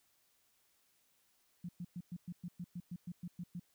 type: tone bursts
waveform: sine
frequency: 175.6 Hz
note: F3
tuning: 10 cents sharp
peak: -40 dBFS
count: 13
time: 1.64-3.597 s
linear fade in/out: 5 ms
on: 49 ms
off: 110 ms
effects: white hiss -74 dBFS RMS until 3.74 s